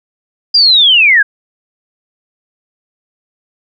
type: linear sweep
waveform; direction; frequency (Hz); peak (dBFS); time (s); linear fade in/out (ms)
sine; down; 4885 to 1563; -4; 0.54-1.23; 10
effects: none